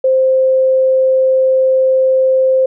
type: tone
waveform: sine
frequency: 523.3 Hz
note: C5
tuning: in tune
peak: -8 dBFS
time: 0.04-2.66 s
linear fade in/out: 5 ms
effects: none